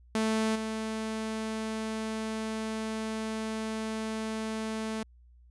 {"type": "tone with level steps", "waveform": "sawtooth", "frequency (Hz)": 220, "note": "A3", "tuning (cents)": 0, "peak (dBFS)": [-22, -28], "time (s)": [0.15, 5.03], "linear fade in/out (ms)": 2, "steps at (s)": 0.55, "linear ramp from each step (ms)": 10, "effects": ["added 60 Hz sine -54 dBFS peak until 5.5 s", "resampled to 24000 Hz"]}